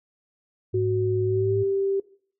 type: tone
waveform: sine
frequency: 105.8 Hz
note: G#2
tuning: 33 cents sharp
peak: -25 dBFS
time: 0.73-1.64 s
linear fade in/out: 20 ms
type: tone with pitch glide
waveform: sine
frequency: 370 to 392 Hz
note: F#4 to G4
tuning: 0 to 0 cents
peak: -21 dBFS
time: 0.74-2 s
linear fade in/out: 5 ms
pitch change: +100 cents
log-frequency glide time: 1.24-1.58 s
effects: noise-tail reverb RT60 0.5 s tail -19 dB re dry